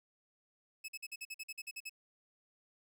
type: tone bursts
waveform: sawtooth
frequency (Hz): 2590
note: E7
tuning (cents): -31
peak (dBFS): -38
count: 12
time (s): 0.84-1.896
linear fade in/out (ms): 10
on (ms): 44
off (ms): 48
effects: none